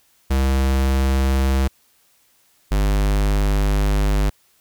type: tone pair in turn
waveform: square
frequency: 66.7 / 50.24 Hz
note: C2 / G1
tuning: +34 / +43 cents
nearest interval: perfect fourth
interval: 491 cents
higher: first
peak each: -16 dBFS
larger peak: neither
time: 0.3-1.68 / 2.71-4.3 s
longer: second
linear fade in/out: 10 ms
effects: white hiss -59 dBFS RMS until 4.6 s